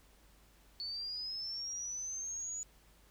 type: linear sweep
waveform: sine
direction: up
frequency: 4435 to 6900 Hz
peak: -38 dBFS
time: 0.8-2.63 s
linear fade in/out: 0 ms
effects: added 50 Hz sine -64 dBFS peak until 3.1 s + pink hiss -66 dBFS RMS until 3.1 s